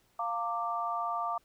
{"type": "chord", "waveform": "sine", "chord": "Bb major", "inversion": "second", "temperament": "equal with one note detuned", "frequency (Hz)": [698.5, 912.1, 1174.7], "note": ["F5", "Bb5", "D6"], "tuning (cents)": [0, -38, 0], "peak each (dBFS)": [-35, -37, -33], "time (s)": [0.19, 1.38], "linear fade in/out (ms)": 5, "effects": ["pink hiss -69 dBFS RMS until 1.44 s"]}